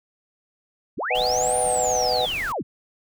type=linear two-way sweep; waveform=sine; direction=up then down; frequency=59.6 to 9510 to 59.6 Hz; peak=-24 dBFS; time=0.97-2.63 s; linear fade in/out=20 ms; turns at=1.59 s
type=chord; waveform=sine; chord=G# minor seventh; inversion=first; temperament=just; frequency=498.4 / 623 / 747.5 / 830.6 Hz; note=B4 / D#5 / F#5 / G#5; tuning=+16 / +2 / +17 / 0 cents; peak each=-25 / -27 / -24 / -30 dBFS; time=1.1-2.26 s; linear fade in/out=10 ms
type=noise; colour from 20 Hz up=pink; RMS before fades=-37 dBFS; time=1.15-2.52 s; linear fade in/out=0 ms
effects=none